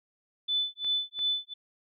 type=tone with tremolo; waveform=sine; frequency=3500 Hz; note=A7; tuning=10 cents flat; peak=-24 dBFS; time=0.48-1.54 s; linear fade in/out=10 ms; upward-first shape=sine; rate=2.8 Hz; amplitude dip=100%
type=clicks; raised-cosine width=0.3 ms; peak=-31 dBFS; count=2; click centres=0.846 / 1.191 s
effects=none